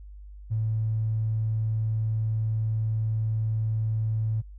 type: tone with tanh clipping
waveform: triangle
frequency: 110 Hz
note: A2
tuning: in tune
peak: -23 dBFS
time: 0.5-4.42 s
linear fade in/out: 20 ms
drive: 2 dB
effects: added 50 Hz sine -41 dBFS peak until 4.58 s